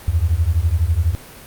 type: beating tone pair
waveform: sine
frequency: 76.8 / 88.8 Hz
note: D#2 / F2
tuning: -22 / +29 cents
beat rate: 12 Hz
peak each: -17 dBFS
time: 0.08-1.15 s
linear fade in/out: 0 ms
effects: pink hiss -39 dBFS RMS until 1.46 s + Opus 32 kbps